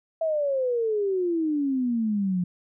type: exponential sweep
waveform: sine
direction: down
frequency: 659.3 to 174.61 Hz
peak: -22 dBFS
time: 0.21-2.44 s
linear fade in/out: 5 ms
effects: none